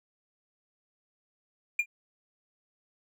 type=tone with exponential decay; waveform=triangle; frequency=2403 Hz; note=D7; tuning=39 cents sharp; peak=-18 dBFS; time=1.79-1.86 s; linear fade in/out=5 ms; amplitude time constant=15 ms; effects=none